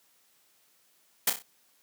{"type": "noise with echo", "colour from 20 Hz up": "white", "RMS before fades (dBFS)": -23, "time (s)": [1.27, 1.3], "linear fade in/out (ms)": 5, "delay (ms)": 31, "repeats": 4, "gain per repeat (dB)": -7, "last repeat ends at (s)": 1.424, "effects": ["white hiss -66 dBFS RMS until 1.82 s", "high-pass 150 Hz 12 dB/octave"]}